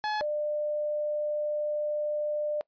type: tone pair in turn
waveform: 30% pulse / sine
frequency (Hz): 850 / 597.8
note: G#5 / D5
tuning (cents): +40 / +31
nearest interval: tritone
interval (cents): 609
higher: first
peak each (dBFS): -25 / -27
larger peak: first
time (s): 0.04-0.21 / 0.21-2.61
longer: second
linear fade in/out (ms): 0
effects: noise-tail reverb RT60 0.1 s tail -23 dB re dry + resampled to 11025 Hz